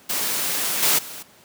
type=noise with level steps; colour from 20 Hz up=white; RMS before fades=-24 / -18 / -36 dBFS; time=0.09-1.23 s; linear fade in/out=10 ms; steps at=0.82 / 0.98 s; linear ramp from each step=10 ms; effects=pink hiss -51 dBFS RMS until 1.44 s + high-pass 150 Hz 12 dB/octave